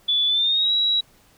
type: tone with pitch glide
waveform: sine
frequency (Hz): 3456 to 3879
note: A7 to B7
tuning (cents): -32 to -32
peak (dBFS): -17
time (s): 0.08-1.01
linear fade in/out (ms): 10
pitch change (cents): +200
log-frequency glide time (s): 0.27-0.72
effects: pink hiss -56 dBFS RMS until 1.37 s